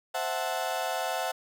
35% pulse chord, F# half-diminished seventh, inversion second, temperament equal, 523.3 / 659.3 / 740 / 880 Hz, C5 / E5 / F#5 / A5, 0 / 0 / 0 / 0 cents, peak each -35 / -32 / -31 / -35 dBFS, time 0.14-1.32 s, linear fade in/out 10 ms, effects none

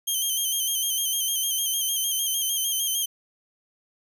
10% pulse tone with vibrato, 3147 Hz, G7, 6 cents sharp, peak -16 dBFS, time 0.07-3.06 s, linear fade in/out 10 ms, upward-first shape square, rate 6.6 Hz, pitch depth 41 cents each way, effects none

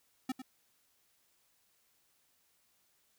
square tone with echo, 259.4 Hz, C4, 15 cents flat, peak -33 dBFS, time 0.29-0.32 s, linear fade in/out 5 ms, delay 100 ms, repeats 1, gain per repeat -10 dB, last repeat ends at 0.42 s, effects white hiss -73 dBFS RMS until 3.18 s

